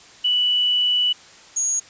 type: tone pair in turn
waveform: sine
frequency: 2960 / 6645 Hz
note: F#7 / G#8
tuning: 0 / 0 cents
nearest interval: octave + major second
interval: 1400 cents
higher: second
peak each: -16 / -18 dBFS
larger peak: first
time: 0.24-1.13 / 1.56-1.8 s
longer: first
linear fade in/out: 10 ms
effects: white hiss -46 dBFS RMS until 1.89 s + resampled to 16000 Hz